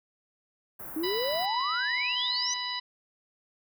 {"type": "band-stop noise", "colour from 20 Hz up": "white", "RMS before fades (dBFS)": -41, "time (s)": [0.79, 1.46], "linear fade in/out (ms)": 10, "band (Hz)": [1500, 13000], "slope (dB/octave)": 24}
{"type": "exponential sweep", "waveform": "sine", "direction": "up", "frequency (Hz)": [301.9, 6200], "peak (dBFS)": -28, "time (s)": [0.96, 2.54], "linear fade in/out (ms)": 5}
{"type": "harmonic tone", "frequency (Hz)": 989, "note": "B5", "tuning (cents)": 2, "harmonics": [1, 2, 3, 4, 5], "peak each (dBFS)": [-37, -38, -39, -35, -38], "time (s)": [1.03, 2.8], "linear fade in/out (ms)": 10}
{"type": "clicks", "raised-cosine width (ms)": 0.3, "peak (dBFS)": -35, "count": 6, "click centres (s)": [1.445, 1.544, 1.606, 1.737, 1.975, 2.563]}
{"effects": []}